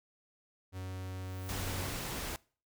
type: tone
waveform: 45% pulse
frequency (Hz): 93.2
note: F#2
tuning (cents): +13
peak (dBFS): -39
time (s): 0.72-1.95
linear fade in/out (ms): 50
type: noise with exponential growth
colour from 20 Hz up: violet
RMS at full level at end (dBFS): -49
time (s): 0.96-1.52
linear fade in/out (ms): 0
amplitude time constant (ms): 120
type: noise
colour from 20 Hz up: pink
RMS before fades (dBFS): -39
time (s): 1.49-2.36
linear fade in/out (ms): 0
effects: noise-tail reverb RT60 0.4 s tail -23 dB re dry